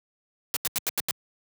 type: noise bursts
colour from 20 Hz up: white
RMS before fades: -26 dBFS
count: 6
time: 0.54-1.11 s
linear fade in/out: 0 ms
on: 25 ms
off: 84 ms
effects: high-pass 100 Hz 12 dB/octave